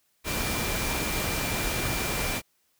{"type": "tone in noise", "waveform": "sine", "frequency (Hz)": 2370, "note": "D7", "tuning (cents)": 15, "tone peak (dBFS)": -36, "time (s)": [0.24, 2.42], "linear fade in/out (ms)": 50, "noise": "pink", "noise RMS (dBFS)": -29, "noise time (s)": [0.24, 2.42], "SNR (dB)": -10, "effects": ["white hiss -70 dBFS RMS until 2.79 s"]}